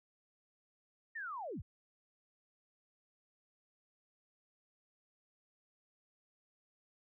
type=linear sweep; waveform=sine; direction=down; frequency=1871 to 30.38 Hz; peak=-40 dBFS; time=1.15-1.62 s; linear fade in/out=10 ms; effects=none